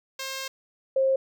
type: tone pair in turn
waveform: 5% pulse / sine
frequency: 533 / 533 Hz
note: C5 / C5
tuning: +32 / +32 cents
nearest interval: unison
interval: 0 cents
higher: neither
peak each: -20 / -19 dBFS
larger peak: second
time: 0.19-0.48 / 0.96-1.16 s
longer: first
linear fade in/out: 5 ms
effects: none